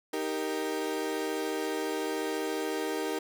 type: chord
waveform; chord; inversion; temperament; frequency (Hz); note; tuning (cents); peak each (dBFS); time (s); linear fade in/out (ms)
35% pulse; Eb major; none; equal; 311.1 / 392 / 466.2; Eb4 / G4 / Bb4; 0 / 0 / 0; -33; 0.13-3.19; 5
effects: none